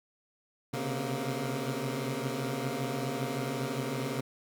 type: tone cluster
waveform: 15% pulse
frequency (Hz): 128.1 / 133.3 / 140.5 / 234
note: C3 / C3 / C#3 / A#3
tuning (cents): -36 / +33 / +24 / +7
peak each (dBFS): -31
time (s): 0.73-4.21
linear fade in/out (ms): 10
effects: none